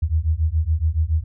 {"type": "beating tone pair", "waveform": "sine", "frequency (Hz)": [76.1, 83.2], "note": ["D#2", "E2"], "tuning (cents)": [-38, 17], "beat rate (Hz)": 7.1, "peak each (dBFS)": -20, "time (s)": [0.02, 1.24], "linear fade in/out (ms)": 10, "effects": []}